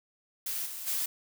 blue noise with level steps, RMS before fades -34 / -40 / -31 dBFS, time 0.46-1.06 s, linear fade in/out 5 ms, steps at 0.65 / 0.86 s, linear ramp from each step 20 ms, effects none

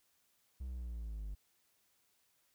triangle linear sweep, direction down, 65.41 to 49 Hz, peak -38 dBFS, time 0.6-1.35 s, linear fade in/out 10 ms, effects white hiss -75 dBFS RMS until 2.54 s

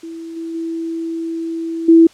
sine tone with level steps, 329.6 Hz, E4, in tune, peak -27 / -23 / -20 / -4 dBFS, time 0.03-2.07 s, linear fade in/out 5 ms, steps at 0.36 / 0.54 / 1.88 s, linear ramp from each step 10 ms, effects white hiss -47 dBFS RMS until 2.13 s + low-pass 7000 Hz 12 dB/octave

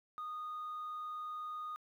sine tone, 1234 Hz, D#6, 15 cents flat, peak -38 dBFS, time 0.18-1.76 s, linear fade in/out 0 ms, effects tanh soft clip ceiling -38 dBFS + 12-bit

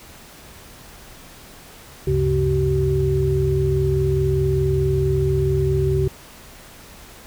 sine tone cluster, 71.3 / 96 / 136.5 / 381.5 Hz, C#2 / G2 / C#3 / G4, +49 / -36 / -26 / -47 cents, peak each -23 / -28 / -20 / -20 dBFS, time 2.07-6.08 s, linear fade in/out 5 ms, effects pink hiss -43 dBFS RMS until 7.26 s

